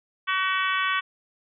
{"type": "harmonic tone", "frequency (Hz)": 377.8, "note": "F#4", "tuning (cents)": 36, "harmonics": [3, 4, 5, 6, 7, 8, 9], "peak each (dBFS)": [-26, -28, -30, -32, -33, -34, -35], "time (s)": [0.27, 1.01], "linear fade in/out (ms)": 20, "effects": []}